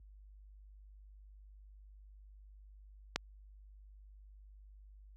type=click; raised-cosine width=0.2 ms; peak=-14 dBFS; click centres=3.16 s; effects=added 50 Hz sine -49 dBFS peak until 5.16 s + high-pass 60 Hz 12 dB/octave